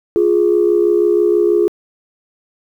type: tone pair together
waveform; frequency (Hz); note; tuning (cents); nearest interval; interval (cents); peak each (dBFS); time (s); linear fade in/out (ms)
sine; 350 / 416.2; F4 / G#4; +4 / +4; minor third; 300; -12; 0.16-1.68; 0
effects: tanh soft clip ceiling -3 dBFS + 8-bit